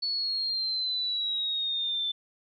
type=exponential sweep; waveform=sine; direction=down; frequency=4435 to 3521 Hz; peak=-27 dBFS; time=0.02-2.12 s; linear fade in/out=10 ms; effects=none